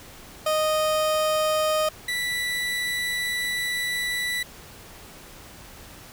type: tone pair in turn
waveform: 30% pulse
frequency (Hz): 620 / 1968.4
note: D#5 / B6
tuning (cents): -6 / -6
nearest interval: octave + minor sixth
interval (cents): 2000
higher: second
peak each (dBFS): -18 / -22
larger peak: first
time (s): 0.46-1.89 / 2.08-4.43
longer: second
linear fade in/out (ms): 5
effects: pink hiss -45 dBFS RMS until 6.12 s